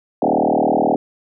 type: tone with frequency modulation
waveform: sine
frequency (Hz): 516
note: C5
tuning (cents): -24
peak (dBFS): -13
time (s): 0.22-0.96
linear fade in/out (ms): 2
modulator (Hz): 38.9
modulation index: 7.6
effects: none